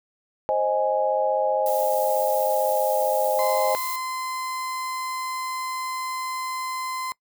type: chord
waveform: sine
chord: Ab major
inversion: first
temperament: equal with one note detuned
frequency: 526.9 / 622.3 / 830.6 Hz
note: C5 / Eb5 / Ab5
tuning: +12 / 0 / 0 cents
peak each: -24 dBFS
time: 0.49-3.75 s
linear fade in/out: 0 ms
type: noise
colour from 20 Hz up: violet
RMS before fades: -33 dBFS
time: 1.66-3.96 s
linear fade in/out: 2 ms
type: tone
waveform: 35% pulse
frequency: 1032 Hz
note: C6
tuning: 24 cents flat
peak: -26 dBFS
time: 3.39-7.12 s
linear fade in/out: 0 ms
effects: noise-tail reverb RT60 0.1 s tail -23 dB re dry